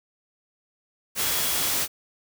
sine tone in noise, 3326 Hz, G#7, 2 cents sharp, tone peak -36 dBFS, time 1.18-1.73 s, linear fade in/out 50 ms, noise white, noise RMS -25 dBFS, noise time 1.15-1.88 s, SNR -14 dB, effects none

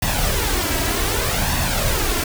pink noise with flanger, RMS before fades -20 dBFS, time 0.02-2.24 s, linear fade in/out 5 ms, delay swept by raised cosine 1.1 to 3.1 ms, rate 0.65 Hz, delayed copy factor +0.55, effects none

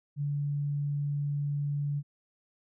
sine tone, 144.2 Hz, D3, 31 cents flat, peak -28 dBFS, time 0.16-2.03 s, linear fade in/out 50 ms, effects none

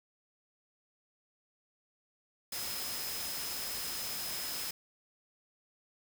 sine tone in noise, 5100 Hz, D#8, 42 cents sharp, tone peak -42 dBFS, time 2.52-4.71 s, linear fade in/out 5 ms, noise white, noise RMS -39 dBFS, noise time 2.52-4.71 s, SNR -6 dB, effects none

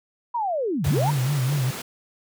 sine linear two-way sweep, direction down then up, 987.8 to 70.3 to 987.8 Hz, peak -22 dBFS, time 0.34-1.11 s, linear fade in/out 10 ms, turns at 0.88 s
pink high-pass noise, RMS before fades -34 dBFS, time 0.84-1.82 s, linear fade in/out 5 ms, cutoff 160 Hz, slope 12 dB/octave
sine tone with vibrato, 136.2 Hz, C#3, 30 cents flat, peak -20 dBFS, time 0.85-1.71 s, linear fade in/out 10 ms, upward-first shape sine, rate 4.7 Hz, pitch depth 140 cents each way
effects none

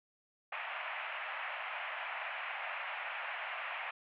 white band-pass noise, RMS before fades -41 dBFS, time 0.52-3.91 s, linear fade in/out 5 ms, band 620 to 2700 Hz, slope 48 dB/octave, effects none

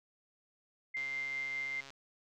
sine tone with tremolo, 2093 Hz, C7, in tune, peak -34 dBFS, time 0.94-1.81 s, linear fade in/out 10 ms, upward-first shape triangle, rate 5 Hz, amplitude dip 25%
click train, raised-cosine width 0.2 ms, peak -33 dBFS, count 129, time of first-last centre 0.97-1.904 s, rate 137 Hz
effects none

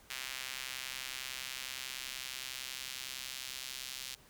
sawtooth tone with high-pass filter sweep, 130.81 Hz, C3, in tune, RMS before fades -43 dBFS, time 0.1-4.15 s, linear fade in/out 5 ms, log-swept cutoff 2300 to 3500 Hz, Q 1.1, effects pink hiss -61 dBFS RMS until 4.29 s

